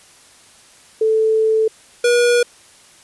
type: tone pair in turn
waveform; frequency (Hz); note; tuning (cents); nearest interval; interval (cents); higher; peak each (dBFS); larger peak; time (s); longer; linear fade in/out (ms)
sine / square; 439.8 / 481.7; A4 / B4; -1 / -43; major second; 158; second; -12; neither; 1.01-1.68 / 2.04-2.43; first; 5
effects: white hiss -47 dBFS RMS until 3.03 s + resampled to 24000 Hz